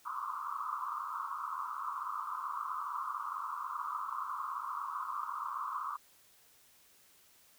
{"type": "band-pass noise", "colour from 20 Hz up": "pink", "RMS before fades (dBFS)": -39, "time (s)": [0.05, 5.97], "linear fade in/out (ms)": 10, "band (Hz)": [1000, 1300], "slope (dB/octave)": 96, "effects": ["white hiss -64 dBFS RMS until 7.58 s"]}